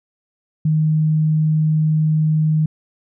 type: tone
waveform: sine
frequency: 155.56 Hz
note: D#3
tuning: in tune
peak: -13 dBFS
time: 0.65-2.66 s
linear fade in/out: 5 ms
effects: none